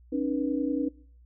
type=tone cluster; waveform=sine; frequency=272.3 / 302.8 / 486.5 Hz; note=C#4 / D#4 / B4; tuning=-31 / -47 / -26 cents; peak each=-28 / -29 / -34 dBFS; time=0.12-0.89 s; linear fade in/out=10 ms; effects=noise-tail reverb RT60 0.5 s tail -21 dB re dry + added 60 Hz sine -52 dBFS peak until 1.25 s